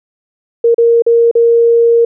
sine tone with dropouts, 466.2 Hz, A#4, in tune, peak -5 dBFS, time 0.64-2.05 s, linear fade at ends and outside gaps 5 ms, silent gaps 0.745-0.781 / 1.022-1.064 / 1.313-1.352 s, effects none

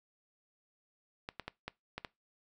clicks, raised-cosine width 0.3 ms, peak -23 dBFS, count 6, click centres 1.289 / 1.397 / 1.48 / 1.68 / 1.98 / 2.048 s, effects noise-tail reverb RT60 0.2 s tail -21 dB re dry

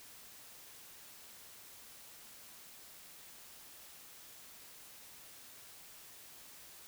silence, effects white hiss -55 dBFS RMS until 6.87 s

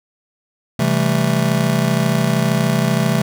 square chord, A minor seventh, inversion first, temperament just, 132 / 165 / 198 / 220 Hz, C3 / E3 / G3 / A3, +16 / +2 / +18 / 0 cents, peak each -20 / -20 / -23 / -21 dBFS, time 0.79-3.22 s, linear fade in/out 5 ms, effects none

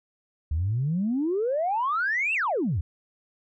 sine exponential two-way sweep, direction up then down, 72.1 to 2766 to 72.1 Hz, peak -22 dBFS, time 0.51-2.81 s, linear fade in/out 5 ms, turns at 2.34 s, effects tanh soft clip ceiling -18 dBFS

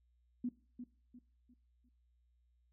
sine tone with echo, 244.9 Hz, B3, 14 cents flat, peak -34 dBFS, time 0.44-0.49 s, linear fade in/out 5 ms, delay 350 ms, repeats 4, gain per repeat -9 dB, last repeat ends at 1.89 s, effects noise-tail reverb RT60 0.4 s tail -18 dB re dry + added 60 Hz sine -70 dBFS peak until 2.72 s

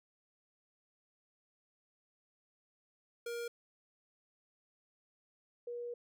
square / sine tone pair in turn, 471.4 / 479.6 Hz, A#4 / A#4, +19 / +49 cents, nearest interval unison, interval 30 cents, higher second, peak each -39 / -39 dBFS, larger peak neither, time 3.26-3.48 / 5.67-5.94 s, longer second, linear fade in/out 5 ms, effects none

